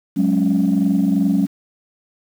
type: chord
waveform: sine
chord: F# suspended second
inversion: none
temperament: equal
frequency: 185 / 207.7 / 277.2 Hz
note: F#3 / G#3 / C#4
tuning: 0 / 0 / 0 cents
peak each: -17 dBFS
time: 0.16-1.47 s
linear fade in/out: 20 ms
effects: tanh soft clip ceiling -8 dBFS + 7-bit